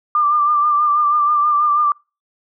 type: tone with vibrato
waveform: sine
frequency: 1188 Hz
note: D6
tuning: 20 cents sharp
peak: -12 dBFS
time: 0.15-1.92 s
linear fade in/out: 2 ms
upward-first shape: sine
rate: 6.2 Hz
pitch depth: 36 cents each way
effects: noise-tail reverb RT60 0.3 s tail -26 dB re dry